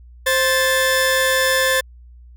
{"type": "tone pair together", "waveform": "sawtooth", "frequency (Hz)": [524.8, 1750], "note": ["C5", "A6"], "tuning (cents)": [5, -10], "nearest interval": "octave + major sixth", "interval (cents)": 2085, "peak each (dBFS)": -14, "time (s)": [0.26, 1.81], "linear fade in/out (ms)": 10, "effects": ["added 60 Hz sine -40 dBFS peak until 2.36 s"]}